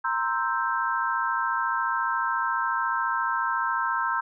sine chord, C dominant seventh, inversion third, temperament equal, 932.3 / 1046.5 / 1318.5 / 1568 Hz, Bb5 / C6 / E6 / G6, 0 / 0 / 0 / 0 cents, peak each -29 dBFS, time 0.04-4.21 s, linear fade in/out 10 ms, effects none

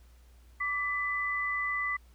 sine tone pair together, 1159.3 / 1998 Hz, D6 / B6, -23 / +20 cents, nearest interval major sixth, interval 943 cents, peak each -34 / -30 dBFS, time 0.6-1.97 s, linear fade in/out 10 ms, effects added 60 Hz sine -54 dBFS peak until 2.14 s + pink hiss -66 dBFS RMS until 2.14 s

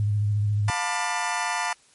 sine tone with vibrato, 103.83 Hz, G#2, in tune, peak -20 dBFS, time 0-0.7 s, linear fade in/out 0 ms, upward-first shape sine, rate 14 Hz, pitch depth 33 cents each way
25% pulse chord, B half-diminished seventh, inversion second, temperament just, 711.2 / 889 / 987.8 / 1185.3 Hz, F5 / A5 / B5 / D6, +31 / +18 / 0 / +16 cents, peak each -27 / -25 / -26 / -29 dBFS, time 0.68-1.73 s, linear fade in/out 2 ms
effects white hiss -58 dBFS RMS until 1.94 s + MP3 48 kbps

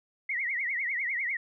sine tone with vibrato, 2047 Hz, C7, 38 cents flat, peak -28 dBFS, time 0.29-1.37 s, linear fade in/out 5 ms, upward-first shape triangle, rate 10 Hz, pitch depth 180 cents each way, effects none

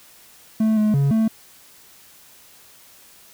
triangle tone with pitch steps, 219.1 / 213.3 / 139.8 / 221.7 Hz, A3 / G#3 / C#3 / A3, -7 / +46 / +15 / +13 cents, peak -13 dBFS, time 0.6-1.28 s, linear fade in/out 5 ms, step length 170 ms, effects white hiss -49 dBFS RMS until 3.33 s

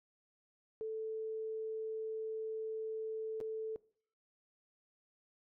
sine tone with dropouts, 440 Hz, A4, in tune, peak -37 dBFS, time 0.81-3.76 s, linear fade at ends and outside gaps 0 ms, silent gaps 3.403-3.411 s, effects noise-tail reverb RT60 0.5 s tail -21 dB re dry

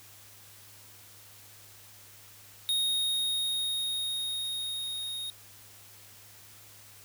square tone with level ramp, 3729 Hz, A#7, in tune, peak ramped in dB -26 to -35 dBFS, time 2.69-5.3 s, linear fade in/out 0 ms, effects added 102 Hz sine -60 dBFS peak until 7.04 s + white hiss -53 dBFS RMS until 7.04 s

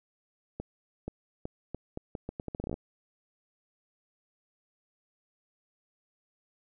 accelerating click train, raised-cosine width 2 ms, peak -22 dBFS, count 17, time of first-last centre 0.6-2.741 s, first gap 480 ms, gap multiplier 0.78, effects none

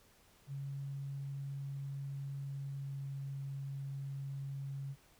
sine tone with pitch glide, 138.59 to 137.71 Hz, C#3 to C#3, 0 to -11 cents, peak -39 dBFS, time 0.47-4.96 s, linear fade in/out 50 ms, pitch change -11 cents, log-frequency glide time 2.53-3.06 s, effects pink hiss -66 dBFS RMS until 5.19 s

